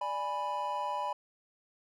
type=chord; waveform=triangle; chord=G# diminished; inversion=second; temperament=equal with one note detuned; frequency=589.4 / 830.6 / 987.8 Hz; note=D5 / G#5 / B5; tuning=+6 / 0 / 0 cents; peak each=-38 / -35 / -32 dBFS; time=0.01-1.13 s; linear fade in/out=5 ms; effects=none